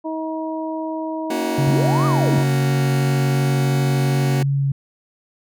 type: harmonic tone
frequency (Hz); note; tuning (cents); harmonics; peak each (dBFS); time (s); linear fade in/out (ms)
318.2; D#4; +39; 1 / 2 / 3; -25 / -28 / -30; 0.04-2.44; 20
type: chord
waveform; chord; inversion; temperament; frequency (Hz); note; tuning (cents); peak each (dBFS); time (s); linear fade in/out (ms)
sawtooth; F# major; first; just; 231.2 / 277.5 / 370; A#3 / C#4 / F#4; -14 / +2 / 0; -23 / -23 / -22; 1.3-4.43; 5
type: tone with vibrato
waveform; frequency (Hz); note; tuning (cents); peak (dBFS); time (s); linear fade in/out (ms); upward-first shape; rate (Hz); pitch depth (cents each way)
sine; 138.59; C#3; 0; -16; 1.58-4.72; 5; sine; 2.8; 8
type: linear two-way sweep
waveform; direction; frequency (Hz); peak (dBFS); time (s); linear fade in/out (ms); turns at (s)
sine; up then down; 80.5 to 1244.5 to 80.5; -22; 1.67-2.39; 5; 2.06
effects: none